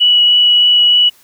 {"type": "tone with vibrato", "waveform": "sine", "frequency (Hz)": 2936, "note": "F#7", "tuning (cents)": -14, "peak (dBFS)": -6, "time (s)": [0, 1.1], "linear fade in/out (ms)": 20, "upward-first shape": "triangle", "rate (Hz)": 3.3, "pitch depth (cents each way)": 8, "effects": ["white hiss -48 dBFS RMS until 1.23 s"]}